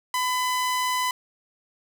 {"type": "tone", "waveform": "sawtooth", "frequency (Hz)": 1005, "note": "B5", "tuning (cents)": 30, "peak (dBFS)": -19, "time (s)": [0.14, 1.11], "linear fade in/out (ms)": 2, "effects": []}